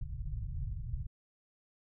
pink low-pass noise, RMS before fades -38 dBFS, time 0.01-1.07 s, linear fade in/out 5 ms, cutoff 150 Hz, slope 96 dB/octave, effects none

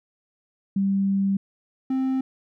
sine / triangle tone pair in turn, 196 / 262.9 Hz, G3 / C4, 0 / +8 cents, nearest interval perfect fourth, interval 508 cents, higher second, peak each -19 dBFS, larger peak neither, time 0.76-1.37 / 1.9-2.21 s, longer first, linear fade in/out 5 ms, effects none

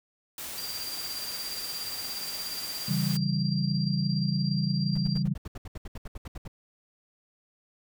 white noise, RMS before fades -38 dBFS, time 0.38-3.17 s, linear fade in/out 2 ms
sine tone with tremolo, 4735 Hz, D8, 13 cents sharp, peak -32 dBFS, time 0.57-5.23 s, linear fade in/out 20 ms, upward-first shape triangle, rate 17 Hz, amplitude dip 70%
sine chord, C# diminished, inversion none, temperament equal, 138.59 / 164.81 / 196 Hz, C#3 / E3 / G3, 0 / 0 / 0 cents, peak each -29 dBFS, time 2.88-5.34 s, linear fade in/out 10 ms
brown noise bursts, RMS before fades -37 dBFS, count 16, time 4.95-6.479 s, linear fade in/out 5 ms, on 29 ms, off 71 ms
effects none

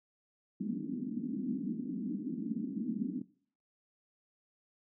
white band-pass noise, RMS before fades -37 dBFS, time 0.6-3.22 s, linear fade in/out 5 ms, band 190 to 280 Hz, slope 48 dB/octave, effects noise-tail reverb RT60 0.5 s tail -19 dB re dry

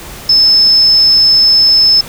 sine tone, 5240 Hz, E8, 11 cents flat, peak -4 dBFS, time 0.29-2.01 s, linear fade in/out 5 ms, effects added 60 Hz sine -38 dBFS peak until 2.08 s + pink hiss -29 dBFS RMS until 2.08 s

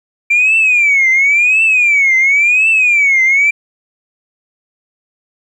sine tone with vibrato, 2349 Hz, D7, in tune, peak -6 dBFS, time 0.3-3.51 s, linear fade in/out 10 ms, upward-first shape triangle, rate 0.94 Hz, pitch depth 230 cents each way, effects tanh soft clip ceiling -4 dBFS + 8-bit

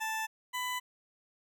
20% pulse tone pair in turn, 880 / 998.3 Hz, A5 / B5, 0 / +18 cents, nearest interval major second, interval 218 cents, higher second, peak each -28 dBFS, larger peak neither, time 0-0.27 / 0.53-0.8 s, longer neither, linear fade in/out 20 ms, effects none

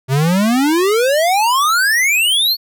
square exponential sweep, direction up, 127.3 to 4482 Hz, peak -12 dBFS, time 0.08-2.57 s, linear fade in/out 50 ms, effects none

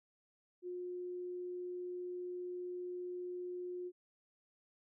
sine tone, 358.5 Hz, F4, 45 cents sharp, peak -40 dBFS, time 0.62-3.92 s, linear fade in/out 50 ms, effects none

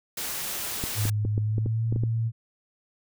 white noise, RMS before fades -32 dBFS, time 0.17-1.1 s, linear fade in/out 5 ms
clicks, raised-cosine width 3 ms, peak -17 dBFS, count 9, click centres 0.839 / 1.054 / 1.251 / 1.379 / 1.582 / 1.661 / 1.925 / 1.961 / 2.036 s
sine tone with pitch glide, 105.5 to 113.73 Hz, G#2 to A#2, +28 to -42 cents, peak -23 dBFS, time 0.95-2.32 s, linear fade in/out 50 ms, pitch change +130 cents, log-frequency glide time 1.37-1.84 s
effects none

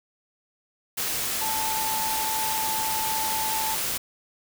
sine tone in noise, 879 Hz, A5, 2 cents flat, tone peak -28 dBFS, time 1.41-3.75 s, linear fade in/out 10 ms, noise white, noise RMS -28 dBFS, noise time 0.97-3.98 s, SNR -3 dB, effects none

